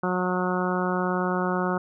harmonic tone, 181.9 Hz, F#3, 29 cents flat, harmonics 1 / 2 / 3 / 4 / 5 / 6 / 7 / 8, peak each -27 / -29 / -32 / -33 / -33 / -34 / -32 / -34 dBFS, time 0.03-1.78 s, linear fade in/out 5 ms, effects none

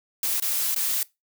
blue noise with dropouts, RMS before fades -25 dBFS, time 0.23-1.03 s, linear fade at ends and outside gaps 2 ms, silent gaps 0.4-0.422 / 0.746-0.761 s, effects noise-tail reverb RT60 0.2 s tail -21 dB re dry

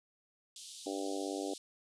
pink band-pass noise, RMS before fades -50 dBFS, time 0.56-1.58 s, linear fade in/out 2 ms, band 3200 to 10000 Hz, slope 48 dB/octave
harmonic tone, 98 Hz, G2, in tune, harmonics 3 / 4 / 5 / 6 / 7 / 8, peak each -39 / -41 / -43 / -45 / -46 / -47 dBFS, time 0.86-1.54 s, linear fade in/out 5 ms
effects none

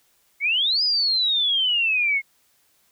sine exponential two-way sweep, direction up then down, 2143 to 5040 to 2143 Hz, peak -18 dBFS, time 0.4-2.22 s, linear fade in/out 50 ms, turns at 0.83 s, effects white hiss -63 dBFS RMS until 2.91 s

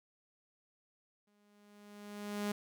sawtooth tone with exponential growth, 206.2 Hz, G#3, 12 cents flat, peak -29 dBFS, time 1.27-2.52 s, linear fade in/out 5 ms, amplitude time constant 270 ms, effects none

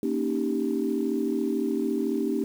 sine chord, Eb dominant seventh, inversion second, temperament equal, 233.1 / 277.2 / 311.1 / 392 Hz, Bb3 / Db4 / Eb4 / G4, 0 / 0 / 0 / 0 cents, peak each -29 dBFS, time 0.03-2.44 s, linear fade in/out 2 ms, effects tanh soft clip ceiling -14 dBFS + 8-bit

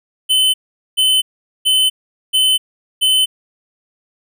square tone bursts, 3043 Hz, F#7, 48 cents sharp, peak -11 dBFS, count 5, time 0.29-3.26 s, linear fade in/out 20 ms, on 250 ms, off 430 ms, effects none

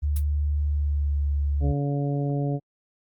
sine tone with pitch glide, 73.42 to 71.78 Hz, D2 to D2, 0 to -39 cents, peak -21 dBFS, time 0.02-1.73 s, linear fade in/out 20 ms, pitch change -39 cents, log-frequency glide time 0.66-1.2 s
blue noise with exponential decay, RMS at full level -30 dBFS, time 0.16-0.24 s, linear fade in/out 5 ms, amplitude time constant 17 ms
harmonic tone, 142.1 Hz, C#3, 43 cents sharp, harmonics 1 / 2 / 3 / 4 / 5, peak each -24 / -30 / -34 / -36 / -38 dBFS, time 1.6-2.6 s, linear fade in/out 50 ms
effects Opus 32 kbps

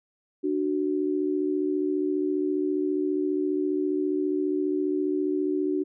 sine tone pair together, 298 / 372.8 Hz, D4 / F#4, +25 / +13 cents, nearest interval major third, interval 388 cents, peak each -26 dBFS, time 0.43-5.84 s, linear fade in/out 20 ms, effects none

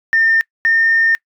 sine tone pair in turn, 1808 / 1817.4 Hz, A6 / A#6, +47 / -44 cents, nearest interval unison, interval 9 cents, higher second, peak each -9 dBFS, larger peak neither, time 0.13-0.41 / 0.65-1.15 s, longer second, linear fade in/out 0 ms, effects noise-tail reverb RT60 0.1 s tail -25 dB re dry + tanh soft clip ceiling -5 dBFS

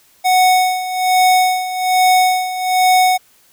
square tone with tremolo, 739 Hz, F#5, 2 cents flat, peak -9 dBFS, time 0.24-3.18 s, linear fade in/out 20 ms, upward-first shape sine, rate 1.2 Hz, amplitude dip 75%, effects white hiss -52 dBFS RMS until 3.52 s

